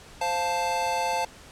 square chord, F major, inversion second, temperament equal, 523.3 / 698.5 / 880 Hz, C5 / F5 / A5, 0 / 0 / 0 cents, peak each -33 / -31 / -27 dBFS, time 0.21-1.25 s, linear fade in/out 5 ms, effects pink hiss -48 dBFS RMS until 1.51 s + low-pass 9000 Hz 12 dB/octave

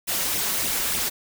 white noise with flanger, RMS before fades -25 dBFS, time 0.07-1.1 s, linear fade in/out 20 ms, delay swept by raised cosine 0.32 to 5.42 ms, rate 3.4 Hz, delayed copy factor +0.65, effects none

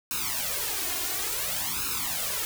white noise with flanger, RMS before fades -30 dBFS, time 0.11-2.45 s, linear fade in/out 0 ms, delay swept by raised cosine 0.75 to 2.85 ms, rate 0.57 Hz, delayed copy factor +0.95, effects none

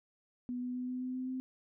sine tone with pitch steps, 246.9 / 248.8 / 250.6 / 252.5 / 254.4 / 256.3 / 258.3 Hz, B3 / B3 / B3 / B3 / C4 / C4 / C4, 0 / +13 / +25 / +39 / -48 / -36 / -22 cents, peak -35 dBFS, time 0.49-1.4 s, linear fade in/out 0 ms, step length 130 ms, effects none

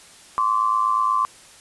sine tone pair together, 1044 / 1152.3 Hz, C6 / D6, -4 / -33 cents, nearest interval major second, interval 171 cents, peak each -20 dBFS, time 0.38-1.25 s, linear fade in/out 0 ms, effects white hiss -47 dBFS RMS until 1.6 s + resampled to 24000 Hz

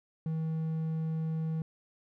triangle tone, 160 Hz, D#3, 49 cents sharp, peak -28 dBFS, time 0.26-1.62 s, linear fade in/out 2 ms, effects none

